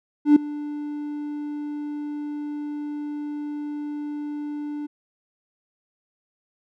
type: tone with ADSR envelope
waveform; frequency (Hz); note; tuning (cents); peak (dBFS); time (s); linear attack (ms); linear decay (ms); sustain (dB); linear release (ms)
triangle; 294.9; D4; +7; -5; 0.25-4.87; 110; 5; -21; 15
effects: tanh soft clip ceiling -4 dBFS